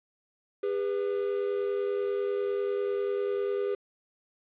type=tone pair together; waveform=triangle; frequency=403.8 / 493.9 Hz; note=G#4 / B4; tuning=-49 / 0 cents; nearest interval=minor third; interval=349 cents; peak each=-26 / -31 dBFS; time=0.63-3.75 s; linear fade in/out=5 ms; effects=resampled to 8000 Hz + 9-bit